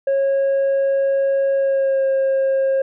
sine tone with pitch glide, 547 to 537.6 Hz, C#5 to C5, -23 to +47 cents, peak -12 dBFS, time 0.07-2.82 s, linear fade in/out 5 ms, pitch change -30 cents, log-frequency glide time 1.56-2.05 s, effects tanh soft clip ceiling -14 dBFS

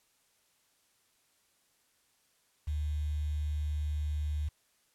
sine tone with quantisation, 75 Hz, D2, 37 cents sharp, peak -30 dBFS, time 2.67-4.49 s, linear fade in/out 10 ms, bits 9, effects white hiss -71 dBFS RMS until 4.94 s + low-pass 12000 Hz 12 dB/octave

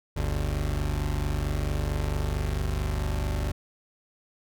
30% pulse tone pair together, 49 / 73.42 Hz, G1 / D2, 0 / 0 cents, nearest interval perfect fifth, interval 700 cents, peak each -26 dBFS, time 0.16-3.52 s, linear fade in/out 10 ms, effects none

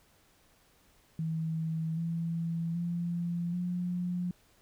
sine tone with pitch steps, 161.1 / 166.49 / 172.07 / 177.82 Hz, E3 / E3 / F3 / F3, -39 / +18 / -25 / +31 cents, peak -30 dBFS, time 1.19-4.31 s, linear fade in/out 2 ms, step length 780 ms, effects pink hiss -65 dBFS RMS until 4.61 s

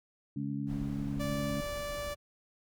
harmonic tone, 70.2 Hz, C#2, 22 cents sharp, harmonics 2 / 3 / 4, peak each -37 / -37 / -37 dBFS, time 0.36-1.61 s, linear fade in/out 5 ms
brown noise, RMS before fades -43 dBFS, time 0.66-2.16 s, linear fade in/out 50 ms
sawtooth tone, 583 Hz, D5, 13 cents flat, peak -32 dBFS, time 1.19-2.15 s, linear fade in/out 20 ms
effects none

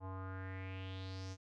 square tone with low-pass filter sweep, 94.6 Hz, F#2, 39 cents sharp, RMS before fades -45 dBFS, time 0-1.37 s, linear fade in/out 50 ms, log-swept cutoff 910 to 6300 Hz, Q 4, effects none

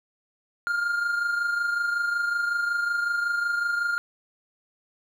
triangle tone pair together, 1403.6 / 1429 Hz, F6 / F6, +8 / +39 cents, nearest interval unison, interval 31 cents, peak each -22 / -31 dBFS, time 0.67-3.98 s, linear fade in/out 0 ms, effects none

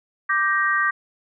sine chord, G minor, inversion second, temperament just, 1176 / 1568 / 1881.6 Hz, D6 / G6 / Bb6, +2 / 0 / +16 cents, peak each -22 dBFS, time 0.29-0.91 s, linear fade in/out 10 ms, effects none

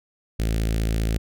sawtooth tone with notch filter, 55 Hz, A1, in tune, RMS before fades -23 dBFS, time 0.39-1.18 s, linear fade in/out 10 ms, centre 990 Hz, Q 0.71, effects none

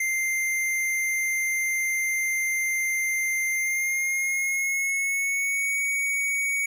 square tone with pitch glide, 2093 to 2243 Hz, C7 to C#7, 0 to +20 cents, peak -24 dBFS, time 0-6.66 s, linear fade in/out 5 ms, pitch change +120 cents, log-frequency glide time 3.5-5.78 s, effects none

